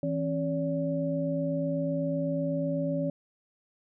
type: tone cluster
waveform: sine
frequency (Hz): 163 / 271 / 572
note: E3 / C#4 / D5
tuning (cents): -19 / -39 / -46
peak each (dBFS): -31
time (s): 0.03-3.1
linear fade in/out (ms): 2
effects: none